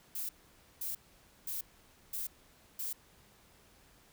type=noise bursts; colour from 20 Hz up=violet; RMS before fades=-38 dBFS; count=5; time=0.15-2.93 s; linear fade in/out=5 ms; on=140 ms; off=520 ms; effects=pink hiss -63 dBFS RMS until 4.12 s